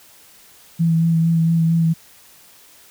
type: tone with vibrato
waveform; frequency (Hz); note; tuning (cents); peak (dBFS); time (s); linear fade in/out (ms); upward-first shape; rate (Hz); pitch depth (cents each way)
sine; 164.81; E3; 0; -13; 0.79-1.94; 20; sine; 4.4; 19
effects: white hiss -48 dBFS RMS until 2.9 s